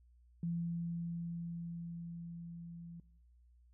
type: tone with level ramp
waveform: sine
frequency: 169.5 Hz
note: E3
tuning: 49 cents sharp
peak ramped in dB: -34 to -47 dBFS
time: 0.43-3 s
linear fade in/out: 2 ms
effects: noise-tail reverb RT60 0.8 s tail -20 dB re dry + added 60 Hz sine -62 dBFS peak until 3.73 s